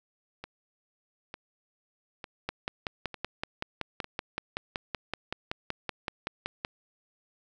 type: two click trains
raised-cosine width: 0.3 ms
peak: -15 / -23 dBFS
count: 23 / 5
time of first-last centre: 2.49-6.649 / 0.44-4.044 s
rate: 5.29 / 1.11 Hz
effects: none